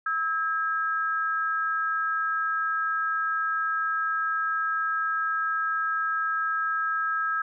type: tone pair together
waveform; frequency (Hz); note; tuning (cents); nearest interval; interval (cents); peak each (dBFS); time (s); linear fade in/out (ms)
sine; 1300 / 1624.2; E6 / G#6; -24 / -39; major third; 385; -26 / -28; 0.06-7.42; 5
effects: none